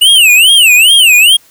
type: tone with vibrato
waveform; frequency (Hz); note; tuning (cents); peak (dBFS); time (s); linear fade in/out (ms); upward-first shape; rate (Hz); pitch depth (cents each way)
square; 2818; F7; +15; -3; 0.01-1.37; 10; sine; 2.4; 250
effects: white hiss -45 dBFS RMS until 1.5 s